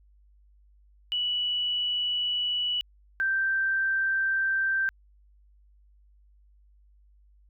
sine tone pair in turn, 2949 / 1565.8 Hz, F#7 / G6, -6 / -2 cents, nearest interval major seventh, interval 1096 cents, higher first, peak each -25 / -23 dBFS, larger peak second, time 1.12-2.81 / 3.2-4.89 s, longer neither, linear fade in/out 0 ms, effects added 50 Hz sine -56 dBFS peak until 7.49 s

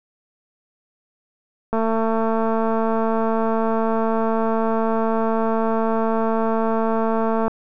click train, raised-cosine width 1 ms, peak -9 dBFS, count 1289, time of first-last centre 1.73-7.48 s, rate 224 Hz, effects none

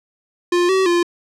square tone with pitch steps, 351.6 / 380.4 / 346.9 Hz, F4 / F#4 / F4, +12 / +48 / -12 cents, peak -14 dBFS, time 0.52-1.03 s, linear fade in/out 5 ms, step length 170 ms, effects low-pass 7000 Hz 12 dB/octave

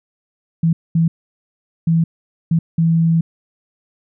sine tone bursts at uneven times, 164.81 Hz, E3, in tune, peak -11 dBFS, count 5, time 0.63-0.73 / 0.95-1.08 / 1.87-2.04 / 2.51-2.59 / 2.78-3.21 s, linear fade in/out 5 ms, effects none

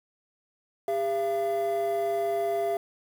triangle tone pair together, 402.1 / 679 Hz, G4 / F5, +44 / -49 cents, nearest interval major sixth, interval 907 cents, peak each -26 / -24 dBFS, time 0.88-2.77 s, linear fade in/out 2 ms, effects tanh soft clip ceiling -18 dBFS + 8-bit

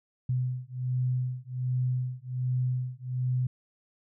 sine beating tone pair, 125.9 / 127.2 Hz, B2 / C3, +34 / -48 cents, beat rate 1.3 Hz, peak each -30 dBFS, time 0.29-3.47 s, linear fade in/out 5 ms, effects none

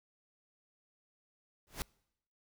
pink noise with exponential growth, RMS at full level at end -34 dBFS, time 1.67-1.82 s, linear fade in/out 0 ms, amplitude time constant 32 ms, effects noise-tail reverb RT60 0.8 s tail -26 dB re dry

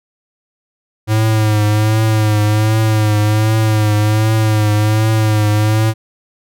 square tone with vibrato, 107.7 Hz, A2, 37 cents flat, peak -11 dBFS, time 1.07-5.94 s, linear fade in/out 50 ms, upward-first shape triangle, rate 1.3 Hz, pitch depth 49 cents each way, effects none

